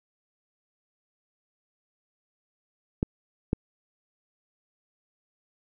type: clicks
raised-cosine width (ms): 3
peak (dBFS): -11 / -10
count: 2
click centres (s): 3.029 / 3.531
effects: none